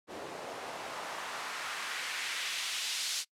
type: noise with band-pass filter sweep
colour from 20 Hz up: white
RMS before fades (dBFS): -38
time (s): 0.07-3.25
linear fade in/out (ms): 50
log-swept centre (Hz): 400 to 4600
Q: 1.1
effects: noise-tail reverb RT60 0.1 s tail -24 dB re dry + low-pass 12000 Hz 12 dB/octave